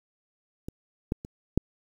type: clicks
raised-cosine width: 3 ms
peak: -22 / -13 / -25 / -8 dBFS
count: 4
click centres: 0.685 / 1.121 / 1.249 / 1.576 s
effects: 8-bit